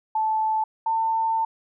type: tone pair in turn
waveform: sine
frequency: 874 / 897 Hz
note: A5 / A5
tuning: -12 / +33 cents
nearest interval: unison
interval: 45 cents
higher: second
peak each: -20 dBFS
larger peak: neither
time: 0.15-0.64 / 0.86-1.45 s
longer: second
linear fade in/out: 5 ms
effects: none